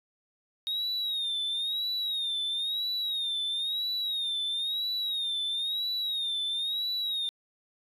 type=tone with vibrato; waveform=sine; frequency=3729 Hz; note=A#7; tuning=in tune; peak=-26 dBFS; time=0.67-7.29 s; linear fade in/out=0 ms; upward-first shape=sine; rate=1 Hz; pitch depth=100 cents each way; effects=tanh soft clip ceiling -27 dBFS